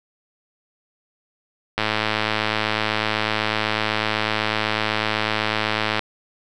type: click train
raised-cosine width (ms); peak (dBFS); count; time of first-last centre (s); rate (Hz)
0.3; -4; 456; 1.78-5.993; 108
effects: none